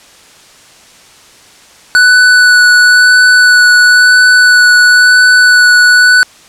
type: tone with vibrato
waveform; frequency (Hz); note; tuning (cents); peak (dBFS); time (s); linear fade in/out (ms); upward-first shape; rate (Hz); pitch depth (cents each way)
square; 1484; F#6; +5; -3; 1.95-6.23; 0; sine; 0.98; 11
effects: white hiss -39 dBFS RMS until 6.48 s + low-pass 8000 Hz 12 dB/octave